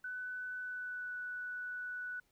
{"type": "tone with pitch glide", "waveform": "sine", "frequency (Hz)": [1498, 1481.6], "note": ["F#6", "F#6"], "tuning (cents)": [21, 2], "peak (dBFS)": -39, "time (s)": [0.04, 2.2], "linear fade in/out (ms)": 5, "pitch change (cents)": -19, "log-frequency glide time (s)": [0.58, 1.15], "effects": ["pink hiss -75 dBFS RMS until 2.31 s"]}